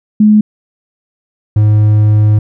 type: tone pair in turn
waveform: sine / triangle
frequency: 212.2 / 106.1 Hz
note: G#3 / G#2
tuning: +38 / +38 cents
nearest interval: octave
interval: 1200 cents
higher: first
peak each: -3 dBFS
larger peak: neither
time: 0.2-0.41 / 1.56-2.39 s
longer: second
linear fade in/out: 5 ms
effects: none